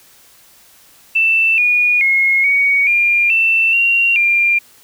sine tone with pitch steps, 2663 / 2448 / 2161 / 2242 / 2400 / 2674 / 2755 / 2391 Hz, E7 / D#7 / C#7 / C#7 / D7 / E7 / F7 / D7, +17 / -29 / -45 / +19 / +37 / +24 / -24 / +30 cents, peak -10 dBFS, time 1.15-4.59 s, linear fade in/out 10 ms, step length 430 ms, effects white hiss -47 dBFS RMS until 4.83 s

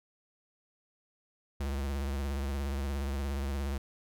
square tone with vibrato, 69.3 Hz, C#2, in tune, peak -32 dBFS, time 1.6-3.78 s, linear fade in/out 5 ms, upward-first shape sine, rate 17 Hz, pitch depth 74 cents each way, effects none

